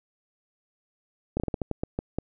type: slowing click train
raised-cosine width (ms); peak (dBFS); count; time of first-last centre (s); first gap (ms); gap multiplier
2; -14; 10; 1.37-2.186; 29; 1.27
effects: none